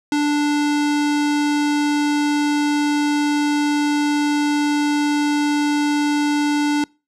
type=tone with low-pass filter; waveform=square; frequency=293.7 Hz; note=D4; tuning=in tune; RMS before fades=-18 dBFS; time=0.12-6.84 s; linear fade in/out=2 ms; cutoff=7300 Hz; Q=0.88; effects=noise-tail reverb RT60 0.3 s tail -26 dB re dry